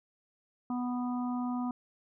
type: harmonic tone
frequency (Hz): 246.9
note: B3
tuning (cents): 0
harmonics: 1 / 3 / 4 / 5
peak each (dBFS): -31 / -41 / -43 / -45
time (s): 0.7-1.71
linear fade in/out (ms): 2
effects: none